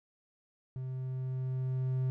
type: tone with level ramp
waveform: triangle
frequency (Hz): 129.6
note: C3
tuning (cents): -16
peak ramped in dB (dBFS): -34 to -26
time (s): 0.76-2.1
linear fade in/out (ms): 0
effects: none

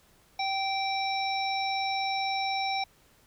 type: harmonic tone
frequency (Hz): 778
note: G5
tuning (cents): -13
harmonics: 1 / 3 / 5 / 7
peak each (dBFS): -29 / -34 / -36 / -37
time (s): 0.39-2.84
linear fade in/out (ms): 5
effects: pink hiss -62 dBFS RMS until 3.26 s

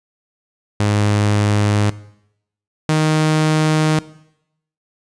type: tone pair in turn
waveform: sawtooth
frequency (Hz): 103.83 / 155.57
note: G#2 / D#3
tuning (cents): 0 / 0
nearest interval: perfect fifth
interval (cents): 700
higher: second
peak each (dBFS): -10 / -9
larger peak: second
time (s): 0.8-1.9 / 2.89-3.99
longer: neither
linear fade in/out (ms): 0
effects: noise-tail reverb RT60 0.8 s tail -19 dB re dry + resampled to 22050 Hz

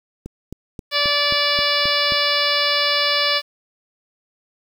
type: click train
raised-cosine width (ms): 3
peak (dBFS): -18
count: 8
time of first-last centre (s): 0.26-2.122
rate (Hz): 3.76
type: harmonic tone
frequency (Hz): 580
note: D5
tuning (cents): -22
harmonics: 1 / 2 / 3 / 4 / 5 / 6 / 7 / 8 / 9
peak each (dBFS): -25 / -25 / -25 / -25 / -25 / -25 / -25 / -25 / -25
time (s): 0.91-3.42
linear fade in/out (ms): 50
effects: 7-bit

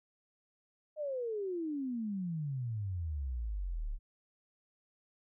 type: exponential sweep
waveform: sine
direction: down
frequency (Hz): 625 to 32.97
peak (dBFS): -34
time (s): 0.96-3.99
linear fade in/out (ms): 50
effects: none

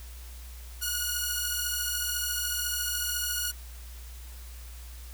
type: beating tone pair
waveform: 5% pulse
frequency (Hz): 1442 / 1456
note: F#6 / F#6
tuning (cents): -45 / -28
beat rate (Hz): 14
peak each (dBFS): -20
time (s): 0.81-3.52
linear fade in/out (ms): 20
effects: added 60 Hz sine -41 dBFS peak until 5.13 s + white hiss -51 dBFS RMS until 5.13 s

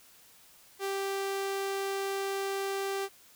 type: tone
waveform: sawtooth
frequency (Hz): 392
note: G4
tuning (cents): 0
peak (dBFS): -27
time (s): 0.79-3.09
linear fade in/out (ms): 50
effects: white hiss -58 dBFS RMS until 3.35 s

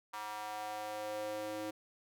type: tone with high-pass filter sweep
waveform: square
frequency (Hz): 106.2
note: G#2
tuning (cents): +39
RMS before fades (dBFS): -41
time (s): 0.13-1.71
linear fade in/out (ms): 10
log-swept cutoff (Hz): 1000 to 390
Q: 3.4
effects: none

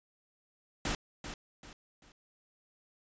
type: noise with echo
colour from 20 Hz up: pink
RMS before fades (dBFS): -33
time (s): 0.85-0.95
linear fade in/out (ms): 2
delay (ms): 390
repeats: 3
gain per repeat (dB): -9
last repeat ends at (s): 2.12
effects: resampled to 16000 Hz

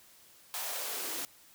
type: noise with high-pass filter sweep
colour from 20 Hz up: white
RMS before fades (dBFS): -37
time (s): 0.54-1.25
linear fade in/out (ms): 0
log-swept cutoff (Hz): 790 to 270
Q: 2.1
effects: white hiss -59 dBFS RMS until 1.54 s

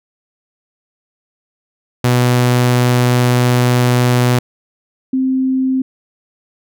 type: tone pair in turn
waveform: sawtooth / sine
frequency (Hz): 123.47 / 261.6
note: B2 / C4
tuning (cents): 0 / 0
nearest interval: octave + minor second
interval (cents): 1300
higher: second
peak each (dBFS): -6 / -12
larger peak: first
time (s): 2.04-4.39 / 5.13-5.82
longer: first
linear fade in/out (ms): 5
effects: none

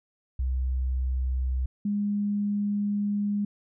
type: tone pair in turn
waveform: sine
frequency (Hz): 64.3 / 204.8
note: C2 / G#3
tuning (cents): -30 / -24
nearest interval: octave + minor sixth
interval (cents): 2006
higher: second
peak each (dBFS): -24 / -24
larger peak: neither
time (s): 0.39-1.66 / 1.85-3.45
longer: second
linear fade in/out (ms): 5
effects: none

